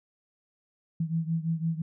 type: beating tone pair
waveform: sine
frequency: 162 / 167.9 Hz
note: E3 / E3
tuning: -30 / +32 cents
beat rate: 5.9 Hz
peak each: -28 / -31 dBFS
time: 1-1.82 s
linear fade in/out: 5 ms
effects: none